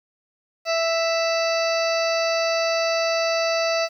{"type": "harmonic tone", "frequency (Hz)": 660, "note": "E5", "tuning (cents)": 2, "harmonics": [1, 2, 3, 4, 6, 7, 8, 9], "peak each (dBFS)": [-21, -29, -32, -29, -35, -30, -36, -36], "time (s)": [0.65, 3.89], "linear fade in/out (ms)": 50, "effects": ["9-bit"]}